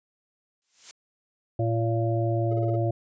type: noise with exponential growth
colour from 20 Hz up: blue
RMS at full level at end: -35 dBFS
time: 0.62-0.91 s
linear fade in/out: 0 ms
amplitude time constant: 61 ms
type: harmonic tone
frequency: 114.3 Hz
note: A#2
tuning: 34 cents flat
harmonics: 1 / 3 / 5 / 6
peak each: -24 / -29 / -31 / -32 dBFS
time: 1.59-2.91 s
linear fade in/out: 5 ms
type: tone bursts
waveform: triangle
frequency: 423.7 Hz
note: G#4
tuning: 35 cents sharp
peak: -32 dBFS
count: 5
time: 2.51-2.76 s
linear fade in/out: 5 ms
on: 26 ms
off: 30 ms
effects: resampled to 16000 Hz